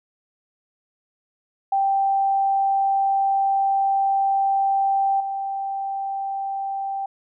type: tone with level steps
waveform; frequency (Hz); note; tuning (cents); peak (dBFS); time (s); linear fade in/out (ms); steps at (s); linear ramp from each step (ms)
sine; 784; G5; 0; -17 / -24; 1.72-7.06; 5; 5.2; 5
effects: none